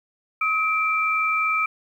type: tone pair together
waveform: sine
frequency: 1274.2 / 2349 Hz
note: D#6 / D7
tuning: +41 / 0 cents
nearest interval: major seventh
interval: 1059 cents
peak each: -22 dBFS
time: 0.41-1.66 s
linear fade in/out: 5 ms
effects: 9-bit